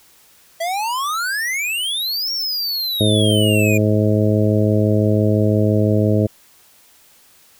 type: exponential two-way sweep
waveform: square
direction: up then down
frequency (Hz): 650 to 5588 to 2404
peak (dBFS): -20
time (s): 0.6-3.78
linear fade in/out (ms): 10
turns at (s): 2.32
type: harmonic tone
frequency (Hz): 105.9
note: G#2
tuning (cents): +34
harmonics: 1 / 2 / 3 / 4 / 5 / 6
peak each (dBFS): -16 / -19 / -21 / -22 / -23 / -24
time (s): 3-6.27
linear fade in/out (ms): 10
effects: white hiss -51 dBFS RMS until 7.59 s